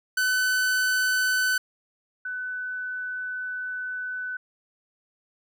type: tone pair in turn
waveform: 45% pulse / sine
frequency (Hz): 1508 / 1500.7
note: F#6 / F#6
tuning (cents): +32 / +24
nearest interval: unison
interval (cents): 8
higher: first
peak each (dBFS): -21 / -29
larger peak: first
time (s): 0.17-1.58 / 2.25-4.37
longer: second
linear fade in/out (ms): 5
effects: none